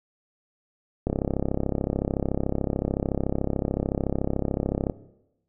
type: click train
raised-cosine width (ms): 2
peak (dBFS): -11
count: 130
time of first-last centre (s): 1.07-4.898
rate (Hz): 33.7
effects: noise-tail reverb RT60 0.9 s tail -17 dB re dry